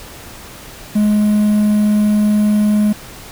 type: tone with quantisation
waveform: triangle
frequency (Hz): 210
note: G#3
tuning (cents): +19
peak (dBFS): -8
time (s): 0.95-2.93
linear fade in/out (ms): 10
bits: 6
effects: pink hiss -35 dBFS RMS until 3.31 s